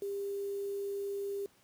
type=tone with quantisation; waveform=sine; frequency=399.5 Hz; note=G4; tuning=33 cents sharp; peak=-34 dBFS; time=0.02-1.46 s; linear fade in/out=2 ms; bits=9; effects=pink hiss -66 dBFS RMS until 1.63 s + high-pass 80 Hz 12 dB/octave